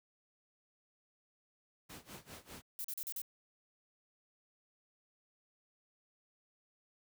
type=noise with tremolo; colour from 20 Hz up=pink; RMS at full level=-49 dBFS; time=1.89-2.62 s; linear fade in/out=10 ms; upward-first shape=sine; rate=5 Hz; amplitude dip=90%
type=noise bursts; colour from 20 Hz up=violet; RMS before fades=-41 dBFS; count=5; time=2.79-3.216 s; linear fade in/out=0 ms; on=54 ms; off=39 ms
effects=high-pass 60 Hz 12 dB/octave